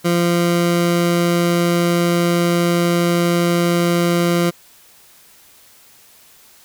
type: tone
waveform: 20% pulse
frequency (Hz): 172.6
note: F3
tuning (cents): -20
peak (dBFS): -9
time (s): 0.04-4.51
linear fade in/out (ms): 20
effects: white hiss -48 dBFS RMS until 6.64 s